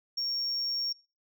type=tone; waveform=sine; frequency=5530 Hz; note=F8; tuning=18 cents flat; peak=-27 dBFS; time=0.17-0.93 s; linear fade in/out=10 ms; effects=noise-tail reverb RT60 0.3 s tail -21 dB re dry + tanh soft clip ceiling -26 dBFS